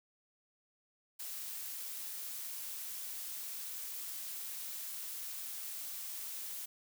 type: noise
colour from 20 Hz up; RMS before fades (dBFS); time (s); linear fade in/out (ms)
blue; -43; 1.19-6.66; 10
effects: none